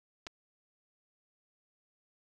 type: clicks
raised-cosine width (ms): 0.2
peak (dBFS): -26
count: 2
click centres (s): 0.267 / 0.27
effects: none